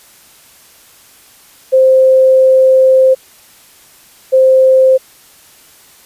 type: tone pair in turn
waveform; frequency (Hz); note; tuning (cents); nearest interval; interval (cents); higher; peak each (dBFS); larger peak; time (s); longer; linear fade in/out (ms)
sine; 523.3 / 523.3; C5 / C5; 0 / 0; unison; 0; neither; -4; neither; 1.72-3.15 / 4.32-4.98; first; 20
effects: white hiss -43 dBFS RMS until 6.05 s + resampled to 32000 Hz